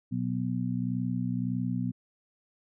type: harmonic tone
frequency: 61.74 Hz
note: B1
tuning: in tune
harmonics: 2 / 3 / 4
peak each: -32 / -32 / -32 dBFS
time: 0.11-1.92 s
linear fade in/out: 20 ms
effects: none